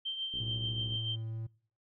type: tone with tremolo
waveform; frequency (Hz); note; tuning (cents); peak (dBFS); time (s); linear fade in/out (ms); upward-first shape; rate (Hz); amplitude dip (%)
sine; 3136; G7; 0; -32; 0.05-1.16; 10; triangle; 6.9; 60
type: click train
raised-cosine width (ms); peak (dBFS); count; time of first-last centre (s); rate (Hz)
3; -36; 40; 0.34-0.955; 63.4
type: tone with pitch glide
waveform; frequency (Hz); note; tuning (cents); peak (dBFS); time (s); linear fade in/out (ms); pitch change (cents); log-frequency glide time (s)
triangle; 113.5 to 112.2; A#2 to A2; -46 to +34; -34; 0.4-1.47; 10; -20; 0.76-0.84
effects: noise-tail reverb RT60 0.5 s tail -23 dB re dry